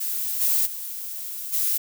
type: noise with level steps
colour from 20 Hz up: violet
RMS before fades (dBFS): -27 / -21 / -33 / -23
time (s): 0-1.78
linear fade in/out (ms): 10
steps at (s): 0.4 / 0.65 / 1.52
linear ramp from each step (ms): 20
effects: none